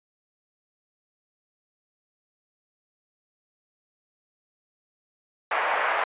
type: band-pass noise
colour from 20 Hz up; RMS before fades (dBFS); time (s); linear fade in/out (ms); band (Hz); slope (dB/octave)
pink; -25; 5.51-6.04; 5; 620 to 2200; 24
effects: resampled to 8000 Hz